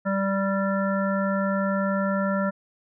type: harmonic tone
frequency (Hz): 195.4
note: G3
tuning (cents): -5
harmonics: 1 / 3 / 5 / 7 / 9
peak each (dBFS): -24 / -27 / -35 / -30 / -35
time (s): 0.05-2.51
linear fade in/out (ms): 20
effects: none